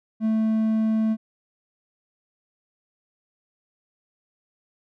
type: tone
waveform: triangle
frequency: 220 Hz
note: A3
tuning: in tune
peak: -17 dBFS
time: 0.2-1.17 s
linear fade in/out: 50 ms
effects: none